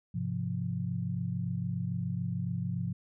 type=chord; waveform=sine; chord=F minor; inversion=first; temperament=equal; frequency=103.83 / 130.81 / 174.61 Hz; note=Ab2 / C3 / F3; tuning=0 / 0 / 0 cents; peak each=-36 / -35 / -34 dBFS; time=0.14-2.93 s; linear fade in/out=10 ms; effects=none